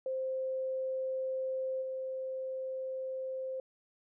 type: tone with level steps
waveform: sine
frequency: 523.3 Hz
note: C5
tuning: in tune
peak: -32 / -35 dBFS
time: 0.06-3.6 s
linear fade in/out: 2 ms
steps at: 1.81 s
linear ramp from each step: 20 ms
effects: none